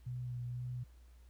sine tone with vibrato, 123.2 Hz, B2, 4 cents flat, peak -38 dBFS, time 0.06-0.84 s, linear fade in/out 10 ms, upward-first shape sine, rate 2 Hz, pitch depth 20 cents each way, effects added 60 Hz sine -56 dBFS peak until 1.29 s + pink hiss -72 dBFS RMS until 1.29 s

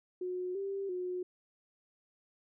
sine tone with pitch steps, 363.7 / 393.1 / 362.5 Hz, F#4 / G4 / F#4, -30 / +5 / -35 cents, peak -34 dBFS, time 0.21-1.23 s, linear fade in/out 5 ms, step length 340 ms, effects none

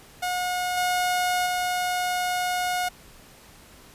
sawtooth tone with level steps, 723 Hz, F#5, 40 cents flat, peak -21 / -18 / -20 dBFS, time 0.22-2.89 s, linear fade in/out 10 ms, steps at 0.77 / 1.46 s, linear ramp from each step 5 ms, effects pink hiss -50 dBFS RMS until 3.94 s + resampled to 32000 Hz

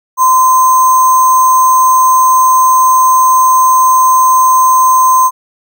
sine tone with sample-and-hold, 1028 Hz, C6, 31 cents flat, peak -4 dBFS, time 0.17-5.31 s, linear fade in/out 50 ms, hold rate 7350 Hz, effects none

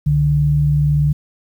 sine tone pair together, 65.36 / 146.83 Hz, C2 / D3, -1 / 0 cents, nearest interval octave + major second, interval 1401 cents, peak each -21 / -12 dBFS, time 0.06-1.13 s, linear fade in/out 10 ms, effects 8-bit

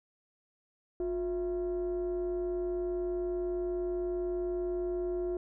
sine tone with frequency modulation, 356.8 Hz, F4, 37 cents sharp, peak -29 dBFS, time 1-5.37 s, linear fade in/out 2 ms, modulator 308 Hz, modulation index 0.46, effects tanh soft clip ceiling -27 dBFS

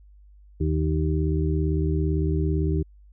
harmonic tone, 77.78 Hz, D#2, in tune, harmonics 1 / 2 / 4 / 5, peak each -23 / -26 / -29 / -30 dBFS, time 0.6-2.83 s, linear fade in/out 10 ms, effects added 50 Hz sine -48 dBFS peak until 3.12 s

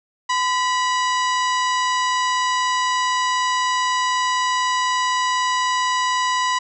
harmonic tone with a mistuned harmonic, 977 Hz, B5, 19 cents flat, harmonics 1 / 2 / 3 / 4 / 5 / 6 / 7 / 8, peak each -19 / -25 / -29 / -31 / -33 / -35 / -36 / -37 dBFS, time 0.29-6.59 s, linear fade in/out 10 ms, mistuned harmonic 1, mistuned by +60 cents, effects none

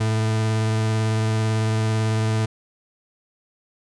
40% pulse tone with vibrato, 110 Hz, A2, in tune, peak -18 dBFS, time 0-2.46 s, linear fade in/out 10 ms, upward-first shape sine, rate 18 Hz, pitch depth 14 cents each way, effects resampled to 22050 Hz

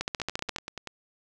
two click trains, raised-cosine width 0.2 ms, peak -12 / -19 dBFS, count 9 / 8, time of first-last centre 0.01-0.562 / 0.2-0.873 s, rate 14.5 / 10.4 Hz, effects none

